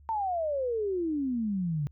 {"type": "exponential sweep", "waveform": "sine", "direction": "down", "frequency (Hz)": [916, 139.6], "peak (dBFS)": -27, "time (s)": [0.09, 1.87], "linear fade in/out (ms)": 0, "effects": ["added 72 Hz sine -52 dBFS peak until 1.91 s"]}